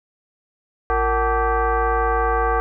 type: tone with frequency modulation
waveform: sine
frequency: 349.2 Hz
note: F4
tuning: in tune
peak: -16 dBFS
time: 0.9-2.6 s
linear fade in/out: 0 ms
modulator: 405 Hz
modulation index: 2.7
effects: none